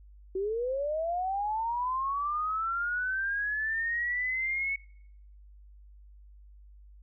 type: linear sweep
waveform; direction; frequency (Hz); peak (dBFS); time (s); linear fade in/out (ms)
sine; up; 369.7 to 2217; -28; 0.35-4.76; 5
effects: noise-tail reverb RT60 0.7 s tail -24 dB re dry + added 50 Hz sine -50 dBFS peak until 7.02 s